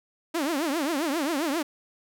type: tone with vibrato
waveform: sawtooth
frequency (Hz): 304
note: D#4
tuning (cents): -40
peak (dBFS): -21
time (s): 0.34-1.63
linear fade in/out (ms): 10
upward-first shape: triangle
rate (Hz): 7.5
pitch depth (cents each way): 270
effects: none